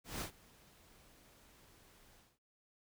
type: noise with ADSR envelope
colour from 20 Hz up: pink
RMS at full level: -40 dBFS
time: 0.04-2.39 s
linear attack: 170 ms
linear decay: 99 ms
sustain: -24 dB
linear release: 220 ms
effects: none